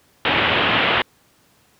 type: low-pass noise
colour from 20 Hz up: white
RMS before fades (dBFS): -18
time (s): 0.25-1.02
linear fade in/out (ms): 2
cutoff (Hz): 3300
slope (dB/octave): 48
effects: pink hiss -57 dBFS RMS until 1.79 s + high-pass 80 Hz 12 dB/octave